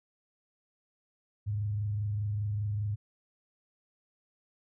sine tone with frequency modulation, 103.9 Hz, G#2, 1 cent sharp, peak -29 dBFS, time 1.46-2.96 s, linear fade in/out 20 ms, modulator 25 Hz, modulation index 0.26, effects none

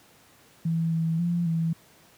sine tone with pitch steps, 164.5 / 163.2 / 172.6 / 164.2 Hz, E3 / E3 / F3 / E3, -3 / -17 / -20 / -6 cents, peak -22 dBFS, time 0.65-1.73 s, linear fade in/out 5 ms, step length 270 ms, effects pink hiss -56 dBFS RMS until 2.17 s + high-pass 100 Hz 12 dB/octave

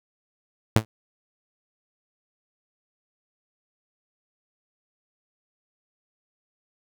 sawtooth tone with exponential decay, 110 Hz, A2, in tune, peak -8 dBFS, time 0.76-0.85 s, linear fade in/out 0 ms, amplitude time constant 18 ms, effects none

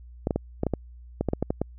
clicks, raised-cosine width 2 ms, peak -11 dBFS, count 12, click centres 0.271 / 0.308 / 0.36 / 0.634 / 0.667 / 0.737 / 1.21 / 1.287 / 1.334 / 1.426 / 1.505 / 1.616 s, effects added 60 Hz sine -43 dBFS peak until 1.78 s

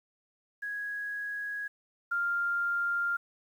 sine tone pair in turn, 1661.2 / 1396.9 Hz, G#6 / F6, 0 / 0 cents, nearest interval minor third, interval 300 cents, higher first, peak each -33 / -27 dBFS, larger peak second, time 0.62-1.68 / 2.11-3.17 s, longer neither, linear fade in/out 10 ms, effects 10-bit

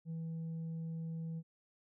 triangle tone with tanh clipping, 163.3 Hz, E3, 16 cents flat, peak -39 dBFS, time 0.05-1.43 s, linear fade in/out 50 ms, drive 7 dB, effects none

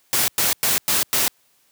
white noise bursts, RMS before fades -19 dBFS, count 5, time 0.13-1.28 s, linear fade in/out 0 ms, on 150 ms, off 100 ms, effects white hiss -61 dBFS RMS until 1.71 s + high-pass 80 Hz 12 dB/octave

